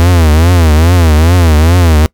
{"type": "tone with vibrato", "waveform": "45% pulse", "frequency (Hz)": 82.41, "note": "E2", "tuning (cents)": 0, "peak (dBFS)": -4, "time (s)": [0, 2.06], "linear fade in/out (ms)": 0, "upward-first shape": "triangle", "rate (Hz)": 2.4, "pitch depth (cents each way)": 180, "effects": ["noise-tail reverb RT60 0.1 s tail -23 dB re dry"]}